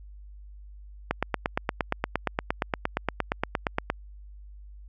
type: click train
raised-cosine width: 0.5 ms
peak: -9 dBFS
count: 25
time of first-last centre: 1.11-3.901 s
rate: 8.6 Hz
effects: added 50 Hz sine -43 dBFS peak until 4.88 s